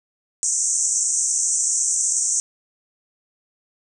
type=band-pass noise; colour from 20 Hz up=white; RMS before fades=-21 dBFS; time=0.43-2.4 s; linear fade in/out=0 ms; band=5900 to 8500 Hz; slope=96 dB/octave; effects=none